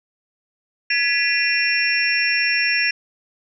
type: tone cluster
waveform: sine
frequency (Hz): 1689 / 1981 / 2418 / 2716 / 5480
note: G#6 / B6 / D7 / F7 / F8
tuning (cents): +29 / +5 / +50 / -49 / -34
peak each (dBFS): -23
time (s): 0.9-2.91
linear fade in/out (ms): 5
effects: none